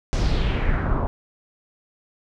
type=noise with low-pass filter sweep; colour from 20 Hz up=brown; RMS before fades=-21 dBFS; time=0.13-1.07 s; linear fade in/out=0 ms; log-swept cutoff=6300 to 930 Hz; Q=2.5; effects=none